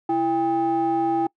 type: ring-modulated tone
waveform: triangle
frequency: 233.1 Hz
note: A#3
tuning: in tune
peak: -14 dBFS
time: 0.09-1.27 s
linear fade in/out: 5 ms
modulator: 567 Hz
effects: noise-tail reverb RT60 0.1 s tail -25 dB re dry